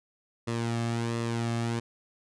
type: tone with flanger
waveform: sawtooth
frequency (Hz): 116.54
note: A#2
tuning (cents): 0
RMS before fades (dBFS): -30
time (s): 0.47-1.8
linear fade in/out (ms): 10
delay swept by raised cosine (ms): 1.3 to 2.08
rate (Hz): 1.4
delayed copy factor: -0.55
effects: resampled to 22050 Hz